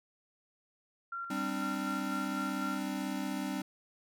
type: tone with tremolo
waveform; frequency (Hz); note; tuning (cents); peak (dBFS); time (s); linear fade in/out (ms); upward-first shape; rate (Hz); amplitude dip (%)
sine; 1376; F6; -26; -36; 1.12-2.79; 5; square; 4; 40
type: chord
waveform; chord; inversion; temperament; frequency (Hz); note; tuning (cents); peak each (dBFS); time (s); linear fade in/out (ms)
square; G suspended fourth; none; equal with one note detuned; 196 / 261.6 / 297.8; G3 / C4 / D4; 0 / 0 / +24; -39; 1.3-3.62; 5
effects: none